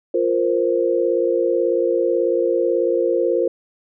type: chord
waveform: sine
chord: F suspended fourth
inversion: none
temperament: just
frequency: 349.2 / 465.6 / 523.8 Hz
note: F4 / Bb4 / C5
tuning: 0 / -2 / +2 cents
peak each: -20 dBFS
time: 0.14-3.48 s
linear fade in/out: 5 ms
effects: none